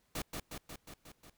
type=noise with echo; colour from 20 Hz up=pink; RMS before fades=-38 dBFS; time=0.15-0.22 s; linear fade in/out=5 ms; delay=180 ms; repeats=6; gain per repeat=-3 dB; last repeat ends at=1.3 s; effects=pink hiss -74 dBFS RMS until 1.37 s